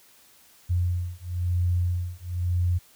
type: beating tone pair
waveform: sine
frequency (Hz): 88 / 89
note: F2 / F2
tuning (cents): +14 / +33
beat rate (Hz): 1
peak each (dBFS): -26 / -26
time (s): 0.69-2.79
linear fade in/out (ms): 20
effects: white hiss -56 dBFS RMS until 2.95 s